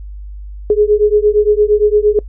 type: beating tone pair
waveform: sine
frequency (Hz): 415.3 / 424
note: G#4 / G#4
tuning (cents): 0 / +36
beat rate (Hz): 8.7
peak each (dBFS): -11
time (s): 0.7-2.19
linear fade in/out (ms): 2
effects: noise-tail reverb RT60 0.1 s tail -24 dB re dry + added 50 Hz sine -26 dBFS peak until 2.28 s